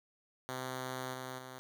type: tone with level steps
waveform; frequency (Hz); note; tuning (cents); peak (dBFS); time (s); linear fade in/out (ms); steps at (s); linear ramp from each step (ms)
5% pulse; 129.1; C3; -23; -27 / -30 / -35; 0.49-1.59; 0; 1.13 / 1.38; 10
effects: none